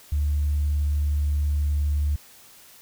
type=tone with vibrato; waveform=sine; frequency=73.42 Hz; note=D2; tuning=in tune; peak=-19 dBFS; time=0.12-2.16 s; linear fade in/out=5 ms; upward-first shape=sine; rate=19 Hz; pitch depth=16 cents each way; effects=tanh soft clip ceiling -16 dBFS + white hiss -50 dBFS RMS until 2.81 s